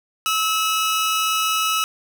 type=tone pair together; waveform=sawtooth; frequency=1298 / 2914 Hz; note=E6 / F#7; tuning=-27 / -27 cents; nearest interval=octave + major second; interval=1400 cents; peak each=-16 / -21 dBFS; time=0.26-1.84 s; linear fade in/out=0 ms; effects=none